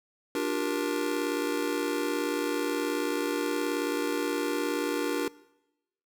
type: chord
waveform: square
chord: G minor seventh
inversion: second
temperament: just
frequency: 294 / 352.8 / 392 / 470.4 Hz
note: D4 / F4 / G4 / Bb4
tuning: +2 / +18 / 0 / +16 cents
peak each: -32 / -34 / -36 / -33 dBFS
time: 0.35-5.28 s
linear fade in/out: 2 ms
effects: noise-tail reverb RT60 0.9 s tail -21 dB re dry